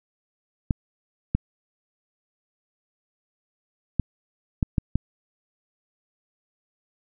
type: clicks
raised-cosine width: 5 ms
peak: -8 dBFS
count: 6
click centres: 0.708 / 1.35 / 3.997 / 4.628 / 4.782 / 4.956 s
effects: none